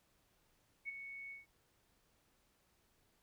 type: tone with ADSR envelope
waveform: sine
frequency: 2217 Hz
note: C#7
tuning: in tune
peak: -38 dBFS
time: 0.85-1.46 s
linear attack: 36 ms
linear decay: 18 ms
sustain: -8 dB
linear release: 150 ms
effects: pink hiss -75 dBFS RMS until 3.22 s